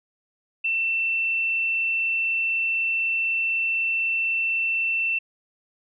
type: tone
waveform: sine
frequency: 2684 Hz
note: E7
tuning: 31 cents sharp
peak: -21 dBFS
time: 0.64-5.19 s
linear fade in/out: 10 ms
effects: none